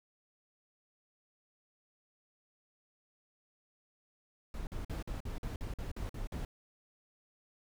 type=noise bursts; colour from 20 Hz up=brown; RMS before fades=-39 dBFS; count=11; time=4.54-6.45 s; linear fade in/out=2 ms; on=130 ms; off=48 ms; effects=none